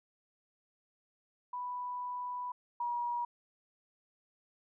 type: tone pair in turn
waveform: sine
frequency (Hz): 987.8 / 958.6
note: B5 / A#5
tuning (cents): 0 / +48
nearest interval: minor second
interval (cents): 52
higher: first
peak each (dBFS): -36 / -32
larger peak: second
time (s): 1.53-2.52 / 2.8-3.25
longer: first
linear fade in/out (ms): 5
effects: none